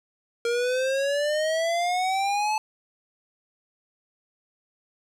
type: exponential sweep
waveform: square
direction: up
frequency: 466.2 to 872 Hz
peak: -23 dBFS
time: 0.45-2.58 s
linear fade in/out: 2 ms
effects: low-pass 8000 Hz 12 dB/octave + 9-bit